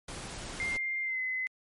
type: noise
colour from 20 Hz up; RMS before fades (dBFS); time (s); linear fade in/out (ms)
pink; -41; 0.08-0.77; 5
type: tone with pitch glide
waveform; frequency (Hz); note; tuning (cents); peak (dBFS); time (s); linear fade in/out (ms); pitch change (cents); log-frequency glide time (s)
sine; 2105 to 2036; C7 to C7; +10 to -48; -30; 0.6-1.47; 0; -58; 1.03-1.2
effects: MP3 48 kbps